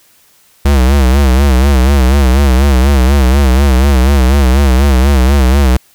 square tone with vibrato, 66.9 Hz, C2, 39 cents sharp, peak -6 dBFS, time 0.65-5.77 s, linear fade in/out 5 ms, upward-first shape sine, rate 4.1 Hz, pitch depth 120 cents each way, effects white hiss -48 dBFS RMS until 5.94 s

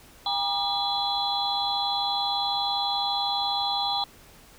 sine tone cluster, 802 / 953 / 1203 / 3385 / 4034 Hz, G5 / A#5 / D6 / G#7 / B7, +39 / +38 / +41 / +32 / +36 cents, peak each -28 / -34 / -37 / -30 / -29 dBFS, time 0.26-4.04 s, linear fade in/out 2 ms, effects pink hiss -52 dBFS RMS until 4.58 s

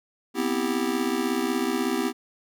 square chord, C major seventh, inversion third, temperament just, 245.3 / 261.6 / 327 / 392.4 Hz, B3 / C4 / E4 / G4, -12 / 0 / -14 / +2 cents, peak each -30 dBFS, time 0.34-2.13 s, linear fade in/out 50 ms, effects none

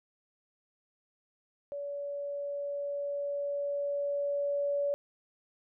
sine tone with level ramp, 570 Hz, C#5, 48 cents sharp, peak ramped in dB -35 to -27 dBFS, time 1.72-4.94 s, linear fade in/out 0 ms, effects none

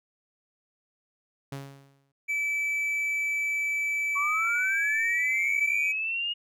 sawtooth tone with exponential decay, 138.1 Hz, C#3, 6 cents flat, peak -29 dBFS, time 1.52-2.12 s, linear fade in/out 5 ms, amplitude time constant 130 ms
triangle tone, 2309 Hz, D7, 30 cents flat, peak -24 dBFS, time 2.28-5.93 s, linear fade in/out 20 ms
sine linear sweep, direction up, 1108.7 to 2879 Hz, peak -27 dBFS, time 4.15-6.34 s, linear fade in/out 20 ms
effects none

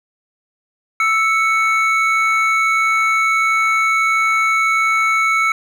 triangle tone pair together, 1318.5 / 2217 Hz, E6 / C#7, 0 / 0 cents, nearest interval major sixth, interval 900 cents, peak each -14 dBFS, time 1-5.52 s, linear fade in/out 2 ms, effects none

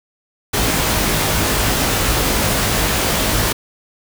pink noise with comb filter, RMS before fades -17 dBFS, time 0.53-3.53 s, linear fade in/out 10 ms, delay 19 ms, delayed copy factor +0.75, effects none

